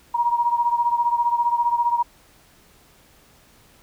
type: beating tone pair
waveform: sine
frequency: 947 / 962 Hz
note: A#5 / B5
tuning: +27 / -46 cents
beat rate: 15 Hz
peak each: -19 / -23 dBFS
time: 0.14-2.03 s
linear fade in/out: 10 ms
effects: pink hiss -54 dBFS RMS until 3.82 s